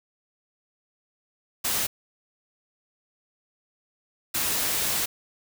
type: noise bursts at uneven times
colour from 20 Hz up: white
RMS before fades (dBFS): -26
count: 2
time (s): 1.64-1.87 / 4.34-5.06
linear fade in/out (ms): 10
effects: none